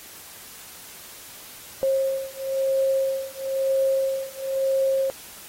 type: beating tone pair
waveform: sine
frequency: 536 / 537 Hz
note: C5 / C5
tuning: +42 / +45 cents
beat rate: 1 Hz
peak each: -24 dBFS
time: 1.83-5.1 s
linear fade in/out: 0 ms
effects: white hiss -43 dBFS RMS until 5.48 s + AAC 48 kbps